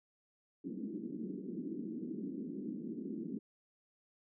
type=band-pass noise; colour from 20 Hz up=pink; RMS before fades=-42 dBFS; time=0.64-3.39 s; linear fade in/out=10 ms; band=190 to 360 Hz; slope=48 dB/octave; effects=none